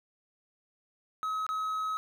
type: tone with dropouts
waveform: triangle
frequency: 1278 Hz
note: D#6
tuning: 46 cents sharp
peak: -28 dBFS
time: 1.23-1.97 s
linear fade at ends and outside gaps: 0 ms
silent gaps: 1.465-1.49 s
effects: none